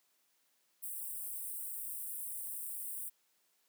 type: high-pass noise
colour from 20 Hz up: white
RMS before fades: -42 dBFS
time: 0.82-3.1 s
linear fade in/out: 20 ms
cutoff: 8200 Hz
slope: 96 dB/octave
effects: white hiss -75 dBFS RMS until 3.68 s + high-pass 200 Hz 12 dB/octave